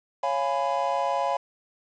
triangle chord, C# dominant seventh, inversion none, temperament just, 554.4 / 693 / 831.5 / 997.9 Hz, C#5 / E#5 / G#5 / B5, 0 / -14 / +2 / +18 cents, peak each -27 dBFS, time 0.23-1.37 s, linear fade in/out 5 ms, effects resampled to 16000 Hz + 8-bit

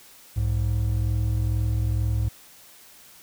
triangle tone pair together, 63.15 / 105.4 Hz, B1 / G#2, +39 / +26 cents, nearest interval major sixth, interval 887 cents, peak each -23 / -21 dBFS, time 0.36-2.29 s, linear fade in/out 10 ms, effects white hiss -50 dBFS RMS until 3.22 s

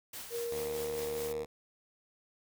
white noise with tremolo, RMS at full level -43 dBFS, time 0.13-1.33 s, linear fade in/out 5 ms, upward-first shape sine, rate 4.8 Hz, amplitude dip 45%
sine tone, 470 Hz, A#4, 14 cents sharp, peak -34 dBFS, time 0.3-1.46 s, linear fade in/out 50 ms
5% pulse tone with pitch glide, 74.7 to 75.26 Hz, D2 to D2, +30 to +43 cents, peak -32 dBFS, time 0.51-1.46 s, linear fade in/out 10 ms, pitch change +13 cents, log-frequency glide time 1.25-1.32 s
effects none

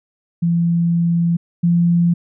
sine tone pair in turn, 169.8 / 171.77 Hz, F3 / F3, -48 / -28 cents, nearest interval unison, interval 20 cents, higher second, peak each -13 / -11 dBFS, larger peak second, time 0.42-1.37 / 1.63-2.14 s, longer first, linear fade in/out 10 ms, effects none

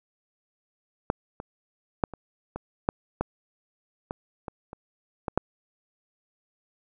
clicks, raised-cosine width 1 ms, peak -8 / -22 / -7 / -25 / -19 / -7 / -11 / -17 / -20 / -25 / -14 / -7 dBFS, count 12, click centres 1.101 / 1.401 / 2.038 / 2.137 / 2.56 / 2.889 / 3.21 / 4.109 / 4.482 / 4.731 / 5.282 / 5.376 s, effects none

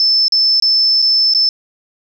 sine tone with dropouts, 5274 Hz, E8, in tune, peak -9 dBFS, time 0-1.49 s, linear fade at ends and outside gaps 1 ms, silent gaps 0.282-0.322 / 0.6-0.623 / 1.019-1.024 / 1.337-1.348 s, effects 7-bit

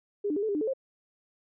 sine tone with pitch steps, 408.4 / 299.7 / 402.8 / 438 / 403 / 301.4 / 437.1 / 533 Hz, G#4 / D4 / G4 / A4 / G4 / D4 / A4 / C5, -29 / +35 / +47 / -8 / +48 / +45 / -11 / +32 cents, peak -26 dBFS, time 0.24-0.736 s, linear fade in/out 10 ms, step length 62 ms, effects none

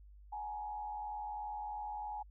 sine tone with frequency modulation, 838 Hz, G#5, 15 cents sharp, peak -39 dBFS, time 0.32-2.23 s, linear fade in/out 10 ms, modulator 82.9 Hz, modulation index 0.64, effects added 50 Hz sine -54 dBFS peak until 2.3 s

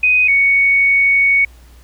sine tone pair in turn, 2500 / 2227 Hz, D#7 / C#7, +8 / +7 cents, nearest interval major second, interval 201 cents, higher first, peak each -9 dBFS, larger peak neither, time 0.03-0.28 / 0.28-1.45 s, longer second, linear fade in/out 5 ms, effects added 60 Hz sine -40 dBFS peak until 1.83 s + pink hiss -50 dBFS RMS until 1.83 s

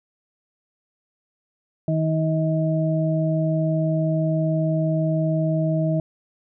harmonic tone, 158.8 Hz, D#3, 36 cents sharp, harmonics 1 / 2 / 4, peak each -20 / -27 / -25 dBFS, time 1.88-6 s, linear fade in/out 2 ms, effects none

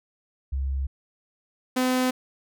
sine / sawtooth tone pair in turn, 67.5 / 254.8 Hz, C#2 / C4, -45 / -46 cents, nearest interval octave + major seventh, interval 2299 cents, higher second, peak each -24 / -17 dBFS, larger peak second, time 0.52-0.87 / 1.76-2.11 s, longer neither, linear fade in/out 10 ms, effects none

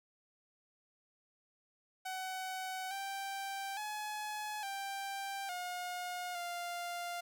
sawtooth tone with pitch steps, 751 / 784 / 847 / 787 / 717 / 698 Hz, F#5 / G5 / G#5 / G5 / F5 / F5, +26 / 0 / +34 / +7 / +45 / -1 cents, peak -35 dBFS, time 2.05-7.21 s, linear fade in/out 10 ms, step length 860 ms, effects none

